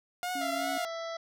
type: tone with vibrato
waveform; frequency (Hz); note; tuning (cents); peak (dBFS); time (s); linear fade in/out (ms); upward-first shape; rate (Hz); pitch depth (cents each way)
sawtooth; 708; F5; +23; -28; 0.23-0.85; 0; triangle; 2.6; 62
type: tone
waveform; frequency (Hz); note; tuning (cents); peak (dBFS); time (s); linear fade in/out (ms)
sine; 276.9; C#4; -2; -37; 0.35-0.78; 5
type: harmonic tone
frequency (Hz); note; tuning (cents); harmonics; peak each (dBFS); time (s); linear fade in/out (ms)
663; E5; +10; 1 / 2 / 3 / 5 / 6 / 7 / 8 / 9; -36 / -42 / -46 / -50 / -52 / -53 / -54 / -55; 0.41-1.17; 5
effects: none